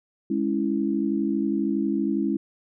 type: chord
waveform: sine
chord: C# minor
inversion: second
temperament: equal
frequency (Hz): 207.7 / 277.2 / 329.6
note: G#3 / C#4 / E4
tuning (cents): 0 / 0 / 0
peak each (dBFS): -26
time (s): 0.3-2.37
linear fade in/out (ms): 5
effects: none